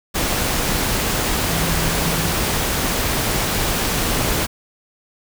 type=tone in noise; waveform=sine; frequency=164.81 Hz; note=E3; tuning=in tune; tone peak=-24 dBFS; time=1.48-2.28 s; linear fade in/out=20 ms; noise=pink; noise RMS=-20 dBFS; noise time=0.14-4.47 s; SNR=-7 dB; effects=none